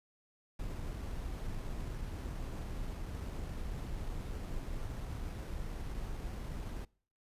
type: noise with sample-and-hold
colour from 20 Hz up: brown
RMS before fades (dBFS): -40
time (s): 0.59-6.85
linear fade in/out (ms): 5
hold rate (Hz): 7350
effects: noise-tail reverb RT60 0.5 s tail -25 dB re dry + resampled to 32000 Hz